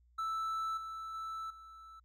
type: tone with level steps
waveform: triangle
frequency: 1318.5 Hz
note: E6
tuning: in tune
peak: -32 / -39 / -37 / -49 dBFS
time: 0.18-2 s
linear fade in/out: 10 ms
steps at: 0.77 / 1.14 / 1.5 s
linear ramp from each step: 5 ms
effects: added 60 Hz sine -64 dBFS peak until 2.04 s